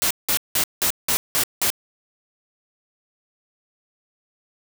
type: noise bursts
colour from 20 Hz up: white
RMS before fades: -20 dBFS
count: 7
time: 0.02-1.702 s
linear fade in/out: 0 ms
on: 86 ms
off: 180 ms
effects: none